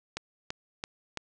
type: click train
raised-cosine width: 0.2 ms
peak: -16 dBFS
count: 4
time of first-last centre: 0.17-1.173 s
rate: 2.99 Hz
effects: resampled to 22050 Hz + 7-bit